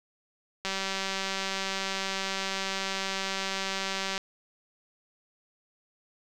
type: click train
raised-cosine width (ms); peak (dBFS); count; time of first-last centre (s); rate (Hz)
0.2; -14; 682; 0.65-4.178; 193
effects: none